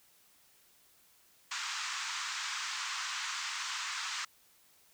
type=band-pass noise; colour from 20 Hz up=pink; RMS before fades=-38 dBFS; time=1.51-4.25 s; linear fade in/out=5 ms; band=1000 to 7500 Hz; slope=48 dB/octave; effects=white hiss -65 dBFS RMS until 4.93 s